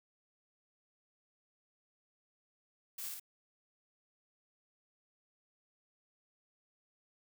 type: noise with echo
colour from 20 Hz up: blue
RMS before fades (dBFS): -43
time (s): 2.98-3.09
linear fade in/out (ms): 5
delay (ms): 54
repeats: 2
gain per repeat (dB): -2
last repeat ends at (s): 3.198
effects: none